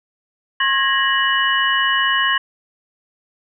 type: tone cluster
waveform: sine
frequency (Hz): 1077 / 1658 / 1873 / 2945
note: C6 / G#6 / A#6 / F#7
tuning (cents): +50 / -3 / +8 / -9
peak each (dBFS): -20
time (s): 0.6-2.38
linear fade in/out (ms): 5
effects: none